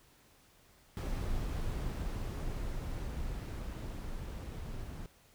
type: noise with level ramp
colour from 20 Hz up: brown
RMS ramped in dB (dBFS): -35 to -42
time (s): 0.97-5.06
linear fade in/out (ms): 0
effects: pink hiss -64 dBFS RMS until 5.34 s